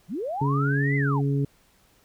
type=linear two-way sweep; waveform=sine; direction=up then down; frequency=136.3 to 2073 to 647 Hz; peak=-27 dBFS; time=0.08-1.22 s; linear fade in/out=50 ms; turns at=0.96 s
type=harmonic tone; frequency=140 Hz; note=C#3; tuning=18 cents sharp; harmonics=1 / 2 / 3; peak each=-22 / -28 / -32 dBFS; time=0.41-1.45 s; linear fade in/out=5 ms
effects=pink hiss -61 dBFS RMS until 2.04 s